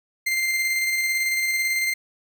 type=tone with tremolo; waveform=40% pulse; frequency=2093 Hz; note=C7; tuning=in tune; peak=-19 dBFS; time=0.26-1.94 s; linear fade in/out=10 ms; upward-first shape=square; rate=18 Hz; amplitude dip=25%; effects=none